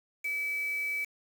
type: tone with quantisation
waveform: sine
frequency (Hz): 2295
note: D7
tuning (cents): -40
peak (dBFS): -30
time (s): 0.24-1.05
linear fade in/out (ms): 10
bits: 7
effects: none